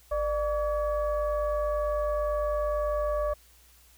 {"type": "tone with frequency modulation", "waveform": "sine", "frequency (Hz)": 596, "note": "D5", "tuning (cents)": 25, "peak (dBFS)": -25, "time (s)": [0.11, 3.34], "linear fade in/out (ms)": 10, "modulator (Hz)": 545, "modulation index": 0.78, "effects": ["added 60 Hz sine -59 dBFS peak until 3.97 s", "white hiss -59 dBFS RMS until 3.97 s"]}